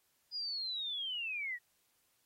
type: linear sweep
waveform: sine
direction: down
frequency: 4978 to 1864.7 Hz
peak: -36 dBFS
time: 0.31-1.59 s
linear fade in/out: 50 ms
effects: white hiss -75 dBFS RMS until 2.25 s + AAC 48 kbps